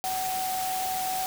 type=tone in noise; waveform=sine; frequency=751 Hz; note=F#5; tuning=26 cents sharp; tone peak=-28 dBFS; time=0.04-1.26 s; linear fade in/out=0 ms; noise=white; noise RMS=-34 dBFS; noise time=0.04-1.26 s; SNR=+3 dB; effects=none